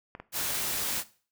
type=clicks; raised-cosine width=0.5 ms; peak=-25 dBFS; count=4; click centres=0.151 / 0.2 / 0.411 / 0.506 s
type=noise; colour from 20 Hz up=white; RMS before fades=-31 dBFS; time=0.32-1.04 s; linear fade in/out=50 ms
effects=noise-tail reverb RT60 0.4 s tail -17 dB re dry